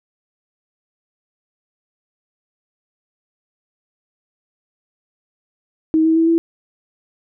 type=tone with pitch steps; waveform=sine; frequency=317.4 / 322.2 / 327.1 / 332 Hz; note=D#4 / E4 / E4 / E4; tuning=+35 / -39 / -13 / +12 cents; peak=-11 dBFS; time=5.94-6.38 s; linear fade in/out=0 ms; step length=110 ms; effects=none